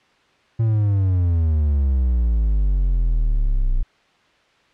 triangle exponential sweep, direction down, 115 to 30.18 Hz, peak -13 dBFS, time 0.59-3.83 s, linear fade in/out 10 ms, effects white hiss -57 dBFS RMS until 4.73 s + low-pass 3000 Hz 12 dB/octave

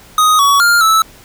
square tone with pitch steps, 1249 / 1127 / 1403 / 1310 Hz, D#6 / C#6 / F6 / E6, +6 / +28 / +8 / -11 cents, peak -8 dBFS, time 0.18-1.02 s, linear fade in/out 2 ms, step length 210 ms, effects pink hiss -41 dBFS RMS until 1.24 s

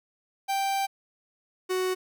45% pulse tone pair in turn, 784 / 370.7 Hz, G5 / F#4, 0 / +3 cents, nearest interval octave + minor second, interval 1297 cents, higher first, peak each -25 dBFS, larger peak neither, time 0.48-0.87 / 1.69-1.95 s, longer first, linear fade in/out 20 ms, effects 11-bit

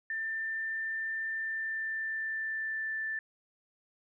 sine tone with pitch glide, 1787 to 1765.5 Hz, A6 to A6, +26 to +5 cents, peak -32 dBFS, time 0.1-3.19 s, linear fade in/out 2 ms, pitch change -21 cents, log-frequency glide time 1.32-2.94 s, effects none

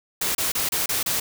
white noise bursts, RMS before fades -24 dBFS, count 6, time 0.21-1.2 s, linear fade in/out 5 ms, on 140 ms, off 30 ms, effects none

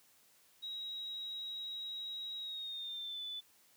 sine tone with pitch glide, 3828 to 3490 Hz, A#7 to A7, +45 to -15 cents, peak -40 dBFS, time 0.62-3.41 s, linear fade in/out 20 ms, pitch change -160 cents, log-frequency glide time 2.39-3.23 s, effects white hiss -67 dBFS RMS until 3.76 s + high-pass 80 Hz 12 dB/octave

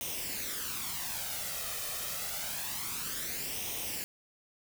white noise with flanger, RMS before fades -37 dBFS, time 0.01-4.04 s, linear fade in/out 0 ms, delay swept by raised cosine 0.33 to 1.63 ms, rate 0.27 Hz, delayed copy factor +0.6, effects none

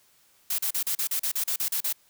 blue noise bursts, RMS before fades -27 dBFS, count 12, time 0.5-1.927 s, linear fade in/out 5 ms, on 85 ms, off 37 ms, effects white hiss -62 dBFS RMS until 2.09 s

